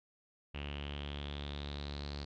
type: tone with low-pass filter sweep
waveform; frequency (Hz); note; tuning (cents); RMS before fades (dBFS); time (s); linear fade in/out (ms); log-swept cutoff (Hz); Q
sawtooth; 71.9; D2; -36; -42; 0.54-2.25; 10; 2800 to 4400; 7.2
effects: none